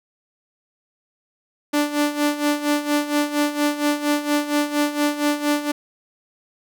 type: tone with tremolo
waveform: sawtooth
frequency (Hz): 293.7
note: D4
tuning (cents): 0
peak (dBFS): -12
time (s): 1.73-5.72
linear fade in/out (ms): 10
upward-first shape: sine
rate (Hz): 4.3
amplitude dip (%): 75
effects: none